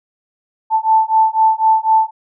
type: beating tone pair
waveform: sine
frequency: 880 / 884 Hz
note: A5 / A5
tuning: 0 / +8 cents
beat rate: 4 Hz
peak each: -13 dBFS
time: 0.7-2.11 s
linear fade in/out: 50 ms
effects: none